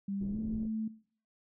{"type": "tone with pitch glide", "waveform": "sine", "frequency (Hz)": [197.9, 219.6], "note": ["G3", "A3"], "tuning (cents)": [17, -3], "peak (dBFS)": -33, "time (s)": [0.08, 0.88], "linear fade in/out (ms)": 5, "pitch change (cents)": 180, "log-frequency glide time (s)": [0.29, 0.39]}
{"type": "low-pass noise", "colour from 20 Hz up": "pink", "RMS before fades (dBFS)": -43, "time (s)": [0.2, 0.68], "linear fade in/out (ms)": 20, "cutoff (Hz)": 380, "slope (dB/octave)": 24}
{"effects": ["noise-tail reverb RT60 0.5 s tail -18 dB re dry"]}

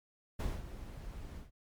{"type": "noise with ADSR envelope", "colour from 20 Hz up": "brown", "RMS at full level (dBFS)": -33, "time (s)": [0.39, 1.51], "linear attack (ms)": 11, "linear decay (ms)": 220, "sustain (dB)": -12, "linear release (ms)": 140, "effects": ["MP3 96 kbps"]}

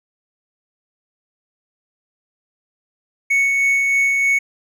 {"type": "tone with tremolo", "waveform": "triangle", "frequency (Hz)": 2217, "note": "C#7", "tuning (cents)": 0, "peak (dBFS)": -11, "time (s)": [3.3, 4.39], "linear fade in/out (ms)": 10, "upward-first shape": "sine", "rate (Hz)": 3.2, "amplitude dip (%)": 25, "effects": []}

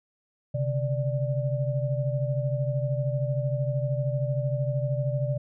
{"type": "tone cluster", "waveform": "sine", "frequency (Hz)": [130, 143, 588], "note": ["C3", "D3", "D5"], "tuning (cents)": [-11, -46, 2], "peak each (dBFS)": [-26, -31, -31], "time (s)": [0.54, 5.38], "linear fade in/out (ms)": 10, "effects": []}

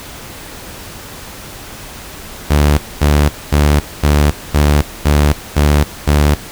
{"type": "tone bursts", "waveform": "sawtooth", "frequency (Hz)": 73.6, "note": "D2", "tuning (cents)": 4, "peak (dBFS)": -4, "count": 8, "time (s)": [2.5, 6.35], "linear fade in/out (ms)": 10, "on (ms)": 280, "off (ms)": 230, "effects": ["pink hiss -31 dBFS RMS until 6.51 s"]}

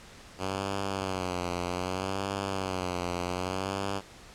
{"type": "tone with vibrato", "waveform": "5% pulse", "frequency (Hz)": 93.2, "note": "F#2", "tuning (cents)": 13, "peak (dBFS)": -19, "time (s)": [0.38, 4.02], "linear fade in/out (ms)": 50, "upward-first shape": "sine", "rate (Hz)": 0.64, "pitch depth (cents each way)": 94, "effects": ["pink hiss -50 dBFS RMS until 4.34 s", "low-pass 8000 Hz 12 dB/octave"]}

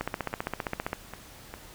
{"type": "two click trains", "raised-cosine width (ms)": 0.5, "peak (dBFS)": [-23, -14], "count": [4, 15], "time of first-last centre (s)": [[0.33, 1.54], [0.01, 0.931]], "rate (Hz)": [2.48, 15.2], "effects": ["pink hiss -49 dBFS RMS until 1.74 s"]}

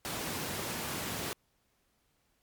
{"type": "high-pass noise", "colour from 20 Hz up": "pink", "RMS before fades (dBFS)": -37, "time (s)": [0.05, 1.33], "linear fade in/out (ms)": 0, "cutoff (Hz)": 110, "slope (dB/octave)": 12, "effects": ["pink hiss -74 dBFS RMS until 2.42 s", "MP3 96 kbps"]}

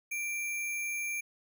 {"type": "tone with sample-and-hold", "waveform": "sine", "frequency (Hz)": 2356, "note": "D7", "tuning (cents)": 5, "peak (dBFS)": -32, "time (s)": [0.11, 1.21], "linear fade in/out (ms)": 10, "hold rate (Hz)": 8820, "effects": []}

